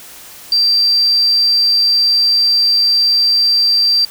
sine tone, 4699 Hz, D8, in tune, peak -9 dBFS, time 0.52-4.05 s, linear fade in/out 2 ms, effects white hiss -36 dBFS RMS until 4.1 s

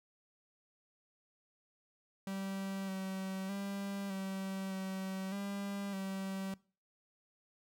45% pulse tone with pitch steps, 194.1 / 190.7 / 198.4 / 192.3 / 190.5 / 199.6 / 192.7 Hz, G3 / G3 / G3 / G3 / G3 / G3 / G3, -17 / -47 / +21 / -33 / -49 / +32 / -29 cents, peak -38 dBFS, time 2.27-6.54 s, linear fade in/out 2 ms, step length 610 ms, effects noise-tail reverb RT60 0.4 s tail -22 dB re dry

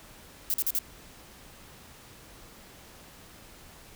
violet noise bursts, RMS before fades -27 dBFS, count 4, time 0.5-0.788 s, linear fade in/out 0 ms, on 39 ms, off 44 ms, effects pink hiss -51 dBFS RMS until 3.95 s

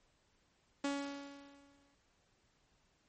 sawtooth tone with exponential decay, 281.2 Hz, C#4, 25 cents sharp, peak -29 dBFS, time 0.84-1.95 s, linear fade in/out 5 ms, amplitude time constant 240 ms, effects pink hiss -74 dBFS RMS until 3.08 s + MP3 32 kbps

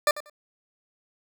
20% pulse tone with echo, 595 Hz, D5, 22 cents sharp, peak -13 dBFS, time 0.07-0.11 s, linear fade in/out 2 ms, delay 94 ms, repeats 2, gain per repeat -15 dB, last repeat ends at 0.298 s, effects none

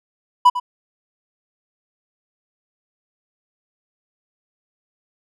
triangle tone with echo, 987.8 Hz, B5, in tune, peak -5 dBFS, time 0.45-0.5 s, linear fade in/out 10 ms, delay 100 ms, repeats 1, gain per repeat -13 dB, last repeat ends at 0.6 s, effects none

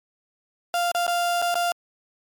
35% pulse tone with dropouts, 697 Hz, F5, 4 cents flat, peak -19 dBFS, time 0.74-1.72 s, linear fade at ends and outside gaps 1 ms, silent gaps 0.916-0.948 / 1.067-1.078 / 1.418-1.423 / 1.543-1.554 s, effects MP3 96 kbps

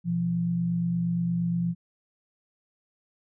sine tone pair together, 123.47 / 172.01 Hz, B2 / F3, 0 / -26 cents, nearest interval tritone, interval 574 cents, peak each -33 / -24 dBFS, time 0.04-1.75 s, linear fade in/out 50 ms, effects none

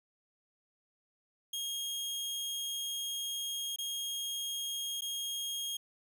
sawtooth tone with dropouts, 3253 Hz, G#7, 37 cents flat, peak -32 dBFS, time 1.53-5.77 s, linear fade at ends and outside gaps 5 ms, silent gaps 3.761-3.785 / 5.009-5.019 s, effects none

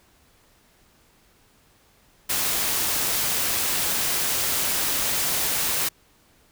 white noise, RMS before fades -24 dBFS, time 2.29-5.89 s, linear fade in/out 10 ms, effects pink hiss -59 dBFS RMS until 6.51 s

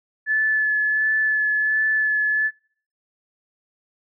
sine tone with vibrato, 1729 Hz, A6, 31 cents flat, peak -17 dBFS, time 0.26-2.51 s, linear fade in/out 50 ms, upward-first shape sine, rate 1.4 Hz, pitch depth 15 cents each way, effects noise-tail reverb RT60 0.5 s tail -23 dB re dry

